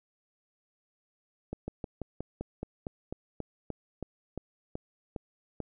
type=slowing click train; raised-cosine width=2 ms; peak=-22 dBFS; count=16; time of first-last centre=1.53-5.603 s; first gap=150 ms; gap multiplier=1.08; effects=none